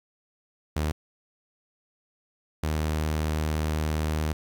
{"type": "tone pair in turn", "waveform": "sawtooth", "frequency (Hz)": [76.6, 77.4], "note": ["D#2", "D#2"], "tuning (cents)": [-27, -9], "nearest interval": "unison", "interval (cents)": 18, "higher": "second", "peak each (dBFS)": -21, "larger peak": "neither", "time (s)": [[0.76, 0.92], [2.63, 4.33]], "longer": "second", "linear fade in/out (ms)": 5, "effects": ["10-bit"]}